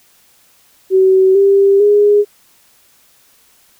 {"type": "tone with pitch steps", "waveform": "sine", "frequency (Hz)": [378.8, 395.3, 412.6], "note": ["F#4", "G4", "G#4"], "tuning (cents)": [41, 15, -11], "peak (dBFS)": -6, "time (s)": [0.9, 2.25], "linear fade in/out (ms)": 50, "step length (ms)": 450, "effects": ["white hiss -51 dBFS RMS until 3.79 s"]}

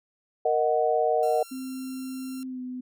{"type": "chord", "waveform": "sine", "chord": "D# minor", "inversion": "second", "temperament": "equal", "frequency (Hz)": [466.2, 622.3, 740], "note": ["A#4", "D#5", "F#5"], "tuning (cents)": [0, 0, 0], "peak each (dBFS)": -25, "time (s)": [0.45, 1.43], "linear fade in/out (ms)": 5}
{"type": "tone", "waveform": "5% pulse", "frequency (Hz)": 1367, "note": "F6", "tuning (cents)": -37, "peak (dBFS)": -33, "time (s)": [1.23, 2.43], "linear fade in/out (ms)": 0}
{"type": "tone with pitch glide", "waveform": "sine", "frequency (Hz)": [260.6, 252.3], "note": ["C4", "B3"], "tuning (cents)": [-7, 37], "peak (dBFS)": -32, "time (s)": [1.51, 2.81], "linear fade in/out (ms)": 10, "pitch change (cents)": -56, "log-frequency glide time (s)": [2.44, 2.61]}
{"effects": []}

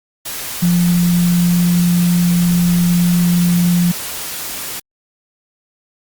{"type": "tone in noise", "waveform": "sine", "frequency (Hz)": 174.7, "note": "F3", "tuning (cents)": 1, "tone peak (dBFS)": -10, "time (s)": [0.62, 3.92], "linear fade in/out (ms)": 10, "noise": "white", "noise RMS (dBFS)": -25, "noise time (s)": [0.25, 4.8], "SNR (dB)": 12, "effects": ["Opus 48 kbps"]}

